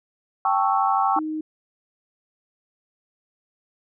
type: chord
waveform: sine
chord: A dominant seventh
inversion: third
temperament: equal with one note detuned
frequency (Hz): 784 / 876.4 / 1108.7 / 1318.5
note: G5 / A5 / C#6 / E6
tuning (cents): 0 / -7 / 0 / 0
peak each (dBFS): -21 / -25 / -23 / -26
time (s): 0.45-1.19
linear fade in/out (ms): 2
type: tone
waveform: sine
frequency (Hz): 311.1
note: D#4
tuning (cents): 0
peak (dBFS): -25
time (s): 1.16-1.41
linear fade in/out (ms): 5
effects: none